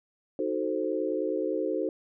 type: chord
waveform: sine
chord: D# diminished seventh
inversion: none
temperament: equal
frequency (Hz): 311.1 / 370 / 440 / 523.3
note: D#4 / F#4 / A4 / C5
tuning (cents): 0 / 0 / 0 / 0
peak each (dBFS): -32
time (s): 0.39-1.89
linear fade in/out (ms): 2
effects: none